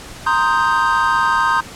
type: chord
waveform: triangle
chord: C minor seventh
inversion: third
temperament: equal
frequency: 932.3 / 1046.5 / 1244.5 / 1568 Hz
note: Bb5 / C6 / Eb6 / G6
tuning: 0 / 0 / 0 / 0 cents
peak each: -17 dBFS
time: 0.26-1.61 s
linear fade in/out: 10 ms
effects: pink hiss -35 dBFS RMS until 1.75 s + low-pass 10000 Hz 12 dB/octave